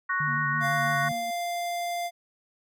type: chord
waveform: sine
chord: F# major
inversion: second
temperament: equal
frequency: 1108.7 / 1480 / 1864.7 Hz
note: C#6 / F#6 / A#6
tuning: 0 / 0 / 0 cents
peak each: -29 dBFS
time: 0.09-1.09 s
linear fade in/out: 10 ms
type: tone with vibrato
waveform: sine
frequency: 146.83 Hz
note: D3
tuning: in tune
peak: -31 dBFS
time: 0.2-1.12 s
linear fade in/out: 5 ms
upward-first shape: square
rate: 6 Hz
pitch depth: 41 cents each way
type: tone with tremolo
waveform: triangle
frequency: 233.1 Hz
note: A#3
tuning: in tune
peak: -34 dBFS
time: 0.27-1.31 s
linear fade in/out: 10 ms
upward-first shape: triangle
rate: 3.8 Hz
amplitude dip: 65%
type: tone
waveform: square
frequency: 696 Hz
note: F5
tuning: 6 cents flat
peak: -29 dBFS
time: 0.6-2.11 s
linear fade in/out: 50 ms
effects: none